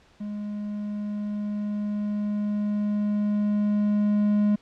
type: tone with level ramp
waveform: triangle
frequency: 207.7 Hz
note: G#3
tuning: in tune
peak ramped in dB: -28 to -16 dBFS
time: 0.2-4.56 s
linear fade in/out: 10 ms
effects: pink hiss -58 dBFS RMS until 4.61 s + low-pass 5000 Hz 12 dB/octave